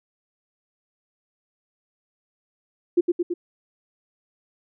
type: tone with echo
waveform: sine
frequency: 349.2 Hz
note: F4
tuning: in tune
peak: -13 dBFS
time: 2.97-3.01 s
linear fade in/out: 10 ms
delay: 110 ms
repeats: 3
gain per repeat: -3 dB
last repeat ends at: 3.34 s
effects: none